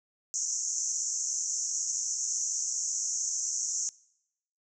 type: band-pass noise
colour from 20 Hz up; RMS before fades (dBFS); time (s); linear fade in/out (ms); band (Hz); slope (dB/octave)
white; -32; 0.34-3.89; 0; 5800 to 7200; 96
effects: noise-tail reverb RT60 0.8 s tail -23 dB re dry